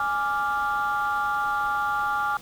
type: chord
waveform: sine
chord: D diminished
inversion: second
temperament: equal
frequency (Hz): 830.6 / 1174.7 / 1396.9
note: Ab5 / D6 / F6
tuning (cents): 0 / 0 / 0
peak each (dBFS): -26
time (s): 0-2.37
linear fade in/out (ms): 2
effects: tanh soft clip ceiling -17 dBFS + pink hiss -46 dBFS RMS until 2.41 s